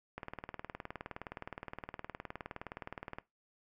click train, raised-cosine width 0.5 ms, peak -26 dBFS, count 59, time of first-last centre 0.18-3.185 s, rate 19.3 Hz, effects noise-tail reverb RT60 0.2 s tail -19 dB re dry

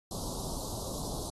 pink band-stop noise, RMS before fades -38 dBFS, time 0.11-1.3 s, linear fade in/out 2 ms, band 1100 to 3800 Hz, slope 48 dB/octave, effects AAC 32 kbps

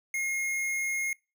square tone, 2148 Hz, C7, 45 cents sharp, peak -29 dBFS, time 0.14-1.13 s, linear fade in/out 2 ms, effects noise-tail reverb RT60 0.3 s tail -25 dB re dry

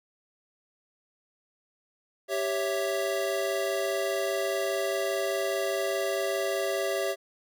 square chord, C# diminished, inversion second, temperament equal, 392 / 554.4 / 659.3 Hz, G4 / C#5 / E5, 0 / 0 / 0 cents, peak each -32 dBFS, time 2.28-7.16 s, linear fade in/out 50 ms, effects none

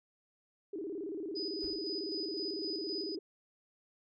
sine tone with vibrato, 357.3 Hz, F4, 40 cents sharp, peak -37 dBFS, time 0.73-3.19 s, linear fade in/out 5 ms, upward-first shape square, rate 18 Hz, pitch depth 200 cents each way
sine tone with tremolo, 4978 Hz, D#8, in tune, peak -37 dBFS, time 1.35-3.16 s, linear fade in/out 20 ms, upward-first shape square, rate 3.9 Hz, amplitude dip 35%
brown noise with exponential decay, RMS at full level -49 dBFS, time 1.63-1.92 s, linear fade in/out 0 ms, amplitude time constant 62 ms
effects none

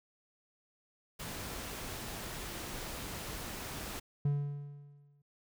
pink noise, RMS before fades -42 dBFS, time 1.19-4 s, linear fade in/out 10 ms
triangle tone with exponential decay, 143.6 Hz, D3, 39 cents flat, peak -24 dBFS, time 4.25-5.22 s, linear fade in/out 5 ms, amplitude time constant 210 ms
effects none

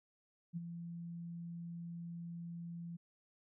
sine tone with ADSR envelope, 170 Hz, F3, 46 cents flat, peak -36 dBFS, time 0.53-2.97 s, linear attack 37 ms, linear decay 24 ms, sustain -7 dB, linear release 13 ms, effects none

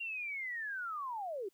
sine linear sweep, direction down, 2788 to 357.9 Hz, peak -37 dBFS, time 0-1.49 s, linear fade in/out 10 ms, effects white hiss -75 dBFS RMS until 1.53 s

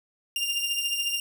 sawtooth beating tone pair, 2794 / 2808 Hz, F7 / F7, 0 / +9 cents, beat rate 14 Hz, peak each -24 / -28 dBFS, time 0.36-1.2 s, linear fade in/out 2 ms, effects none

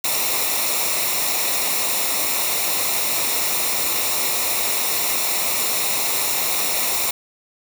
white noise with comb filter, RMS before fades -21 dBFS, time 0.04-7.11 s, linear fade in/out 5 ms, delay 0.63 ms, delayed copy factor -0.65, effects none

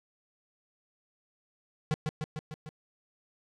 square tone with echo, 154.1 Hz, D#3, 16 cents flat, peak -26 dBFS, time 1.91-1.94 s, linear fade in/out 0 ms, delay 150 ms, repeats 5, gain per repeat -3 dB, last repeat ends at 2.69 s, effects low-pass 7000 Hz 12 dB/octave + 10-bit

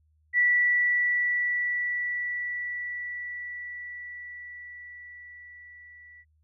sine tone with level ramp, 1956 Hz, B6, 17 cents flat, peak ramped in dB -18 to -48 dBFS, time 0.33-6.25 s, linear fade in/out 50 ms, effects added 77 Hz sine -63 dBFS peak until 6.43 s

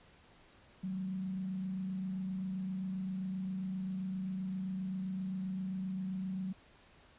sine tone with frequency modulation, 188.1 Hz, F#3, 29 cents sharp, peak -35 dBFS, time 0.83-6.53 s, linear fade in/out 10 ms, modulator 27.6 Hz, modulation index 0.35, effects pink hiss -62 dBFS RMS until 7.18 s + resampled to 8000 Hz

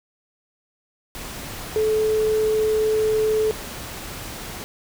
sine tone in noise, 433.6 Hz, A4, 25 cents flat, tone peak -17 dBFS, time 1.76-3.51 s, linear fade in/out 0 ms, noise pink, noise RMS -34 dBFS, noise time 1.15-4.64 s, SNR +14 dB, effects none

